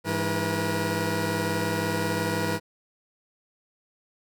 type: tone cluster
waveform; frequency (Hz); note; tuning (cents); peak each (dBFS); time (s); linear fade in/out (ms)
15% pulse; 102.3 / 166.3 / 480.5; G#2 / E3 / B4; -26 / +16 / -48; -23; 0.04-2.6; 50
effects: none